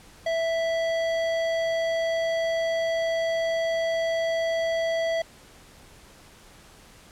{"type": "tone with hard clipping", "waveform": "sine", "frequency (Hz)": 659.3, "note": "E5", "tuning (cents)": 0, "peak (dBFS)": -25, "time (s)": [0.26, 5.22], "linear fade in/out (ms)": 5, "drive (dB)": 13, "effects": ["pink hiss -51 dBFS RMS until 7.11 s", "low-pass 11000 Hz 12 dB/octave"]}